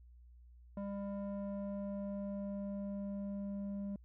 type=tone with low-pass filter sweep; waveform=square; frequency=199.9 Hz; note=G3; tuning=34 cents sharp; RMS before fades=-41 dBFS; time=0.77-3.96 s; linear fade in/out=2 ms; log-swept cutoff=800 to 400 Hz; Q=1.8; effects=added 60 Hz sine -56 dBFS peak until 4.04 s